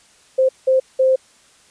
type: tone bursts at uneven times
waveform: sine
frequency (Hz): 523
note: C5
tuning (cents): -1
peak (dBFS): -11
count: 3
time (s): 0.38-0.49 / 0.67-0.8 / 0.99-1.16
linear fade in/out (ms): 10
effects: white hiss -52 dBFS RMS until 1.7 s + resampled to 22050 Hz